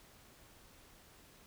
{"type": "silence", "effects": ["pink hiss -61 dBFS RMS until 1.46 s"]}